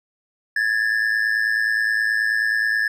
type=ring-modulated tone; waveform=triangle; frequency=1721 Hz; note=A6; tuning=39 cents flat; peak=-13 dBFS; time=0.56-2.88 s; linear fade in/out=5 ms; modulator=54.7 Hz; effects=none